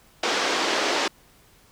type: band-pass noise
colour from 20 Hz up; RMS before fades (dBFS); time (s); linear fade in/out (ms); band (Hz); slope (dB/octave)
pink; -24; 0.23-1.08; 5; 320 to 5900; 24
effects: pink hiss -56 dBFS RMS until 1.71 s